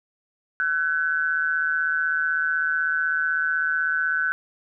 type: tone with amplitude modulation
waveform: sine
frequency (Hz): 1511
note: F#6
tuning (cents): +36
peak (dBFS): -17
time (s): 0.6-4.32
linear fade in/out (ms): 0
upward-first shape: sine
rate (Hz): 156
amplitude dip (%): 75
effects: none